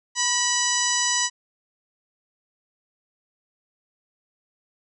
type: harmonic tone with a mistuned harmonic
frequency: 987.8 Hz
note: B5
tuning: in tune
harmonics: 1 / 2 / 3 / 4 / 5 / 6 / 7 / 8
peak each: -29 / -28 / -30 / -31 / -30 / -25 / -30 / -29 dBFS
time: 0.15-1.3 s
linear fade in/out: 50 ms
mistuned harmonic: 2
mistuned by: -49 cents
effects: none